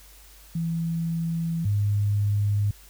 sine tone pair in turn, 165.8 / 102.65 Hz, E3 / G#2, +10 / -20 cents, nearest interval minor sixth, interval 830 cents, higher first, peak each -24 / -20 dBFS, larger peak second, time 0.55-1.65 / 1.65-2.71 s, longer first, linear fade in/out 5 ms, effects added 50 Hz sine -50 dBFS peak until 2.89 s + white hiss -52 dBFS RMS until 2.89 s

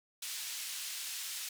pink band-pass noise, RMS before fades -41 dBFS, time 0.22-1.49 s, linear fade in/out 5 ms, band 3200 to 14000 Hz, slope 12 dB/octave, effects none

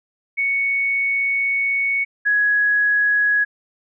sine tone pair in turn, 2221 / 1671.6 Hz, C#7 / G#6, +3 / +11 cents, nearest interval perfect fourth, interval 492 cents, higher first, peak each -17 / -14 dBFS, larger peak second, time 0.37-2.05 / 2.25-3.45 s, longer first, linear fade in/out 20 ms, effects none

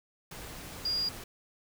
sine tone in noise, 4832 Hz, D8, 48 cents sharp, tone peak -28 dBFS, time 0.85-1.09 s, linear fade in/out 5 ms, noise pink, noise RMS -44 dBFS, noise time 0.31-1.24 s, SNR +13 dB, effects none

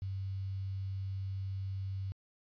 sine tone with quantisation, 96.4 Hz, G2, 28 cents flat, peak -35 dBFS, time 0.02-2.12 s, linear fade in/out 0 ms, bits 10, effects resampled to 11025 Hz

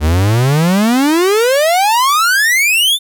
45% pulse exponential sweep, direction up, 72.6 to 3621 Hz, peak -9 dBFS, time 0-2.99 s, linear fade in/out 50 ms, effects none

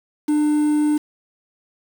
triangle tone with quantisation, 299.4 Hz, D4, 33 cents sharp, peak -13 dBFS, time 0.28-0.98 s, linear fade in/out 10 ms, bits 6, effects none

